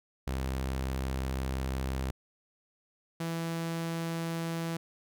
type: tone pair in turn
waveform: sawtooth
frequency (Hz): 65.8 / 165.81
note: C2 / E3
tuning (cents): +10 / +10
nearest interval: octave + major third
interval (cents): 1600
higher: second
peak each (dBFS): -27 / -28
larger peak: first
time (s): 0.27-2.11 / 3.2-4.77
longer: first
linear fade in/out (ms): 5
effects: none